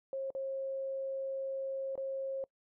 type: tone with dropouts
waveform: sine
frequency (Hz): 538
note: C5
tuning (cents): +48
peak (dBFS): -34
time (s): 0.13-2.44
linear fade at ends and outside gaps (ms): 1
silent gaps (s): 0.304-0.35 / 1.955-1.977
effects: noise-tail reverb RT60 0.1 s tail -25 dB re dry